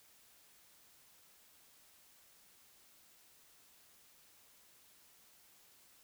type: silence
effects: white hiss -65 dBFS RMS until 6.03 s